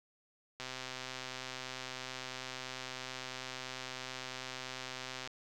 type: click train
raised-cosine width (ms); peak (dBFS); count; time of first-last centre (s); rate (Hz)
0.2; -24; 604; 0.6-5.274; 129
effects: none